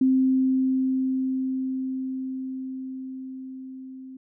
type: tone with level ramp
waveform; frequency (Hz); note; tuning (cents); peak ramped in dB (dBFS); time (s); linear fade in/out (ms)
sine; 261.6; C4; 0; -16 to -38; 0.01-4.17; 5
effects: none